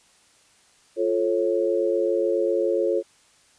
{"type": "chord", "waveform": "sine", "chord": "F augmented", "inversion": "none", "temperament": "just", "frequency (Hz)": [349.2, 436.5, 545.7], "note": ["F4", "A4", "C#5"], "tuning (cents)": [0, -14, -27], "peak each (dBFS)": -24, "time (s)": [0.96, 3.03], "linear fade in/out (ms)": 50, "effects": ["white hiss -58 dBFS RMS until 3.58 s", "resampled to 22050 Hz"]}